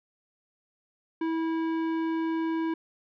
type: tone with tanh clipping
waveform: triangle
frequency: 325.5 Hz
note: E4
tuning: 22 cents flat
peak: -28 dBFS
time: 1.21-2.74 s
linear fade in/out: 5 ms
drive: 18 dB
effects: none